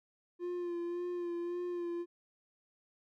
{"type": "tone with vibrato", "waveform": "triangle", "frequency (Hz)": 349.2, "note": "F4", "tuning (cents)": 0, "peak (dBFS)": -33, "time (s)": [0.39, 2.06], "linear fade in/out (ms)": 50, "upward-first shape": "sine", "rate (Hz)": 1.8, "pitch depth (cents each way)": 28, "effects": []}